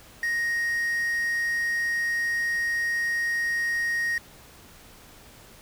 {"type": "tone with quantisation", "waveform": "triangle", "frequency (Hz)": 1870, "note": "A#6", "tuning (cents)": 5, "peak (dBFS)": -22, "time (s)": [0.23, 4.18], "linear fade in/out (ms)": 2, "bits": 7, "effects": ["pink hiss -50 dBFS RMS until 5.61 s"]}